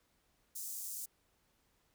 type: high-pass noise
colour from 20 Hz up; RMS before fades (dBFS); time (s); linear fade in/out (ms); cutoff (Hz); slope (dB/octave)
pink; -43; 0.55-1.06; 10; 6800; 24
effects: pink hiss -75 dBFS RMS until 1.94 s